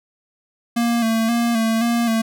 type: tone with vibrato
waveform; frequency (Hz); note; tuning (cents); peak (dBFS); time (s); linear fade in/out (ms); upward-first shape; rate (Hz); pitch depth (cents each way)
square; 229.8; A#3; -25; -17; 0.76-2.22; 10; square; 1.9; 39
effects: none

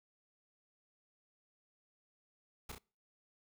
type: noise with echo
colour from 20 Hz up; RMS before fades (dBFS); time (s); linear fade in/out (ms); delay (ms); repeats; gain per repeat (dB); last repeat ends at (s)
pink; -45; 2.69-2.72; 5; 32; 2; -4; 2.784
effects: noise-tail reverb RT60 0.4 s tail -26 dB re dry

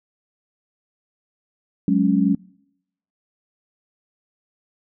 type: chord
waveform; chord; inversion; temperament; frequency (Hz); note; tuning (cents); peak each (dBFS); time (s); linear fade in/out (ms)
sine; F# suspended second; none; just; 185 / 208.1 / 277.5; F#3 / G#3 / C#4; 0 / +4 / +2; -19; 1.88-2.35; 2
effects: noise-tail reverb RT60 0.8 s tail -25 dB re dry

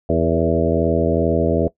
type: harmonic tone with a mistuned harmonic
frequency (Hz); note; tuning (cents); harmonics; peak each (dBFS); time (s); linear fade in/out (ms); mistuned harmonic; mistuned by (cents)
82.41; E2; 0; 1 / 2 / 3 / 4 / 5 / 6 / 7 / 8; -23 / -23 / -23 / -23 / -23 / -23 / -23 / -23; 0.09-1.68; 5; 6; -33
effects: noise-tail reverb RT60 0.1 s tail -19 dB re dry

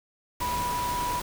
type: tone in noise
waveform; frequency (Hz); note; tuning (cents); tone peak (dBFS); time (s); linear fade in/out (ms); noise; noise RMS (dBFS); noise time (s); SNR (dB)
sine; 980; B5; -14; -27; 0.41-1.2; 5; pink; -34; 0.4-1.22; +4
effects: none

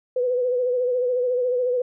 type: tone with vibrato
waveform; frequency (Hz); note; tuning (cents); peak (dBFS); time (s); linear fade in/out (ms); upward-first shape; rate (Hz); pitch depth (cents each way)
sine; 497.6; B4; +13; -19; 0.16-1.82; 5; sine; 14; 46
effects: none

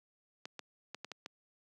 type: clicks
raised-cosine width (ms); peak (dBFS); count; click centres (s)
0.2; -25; 6; 0.455 / 0.593 / 0.946 / 1.046 / 1.117 / 1.261
effects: high-pass 200 Hz 12 dB/octave

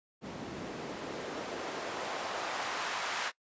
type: noise with band-pass filter sweep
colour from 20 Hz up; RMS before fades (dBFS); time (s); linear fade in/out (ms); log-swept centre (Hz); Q
white; -38; 0.21-3.32; 50; 210 to 1300; 0.95
effects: noise-tail reverb RT60 0.1 s tail -22 dB re dry + resampled to 16000 Hz

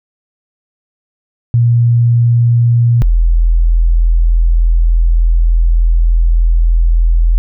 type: tone pair in turn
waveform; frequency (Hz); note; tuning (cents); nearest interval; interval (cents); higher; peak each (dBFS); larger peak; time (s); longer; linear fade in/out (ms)
sine; 118.5 / 41.69; A#2 / E1; +29 / +20; octave + tritone; 1809; first; -6; neither; 1.54-3.02 / 3.02-7.38; second; 0
effects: none

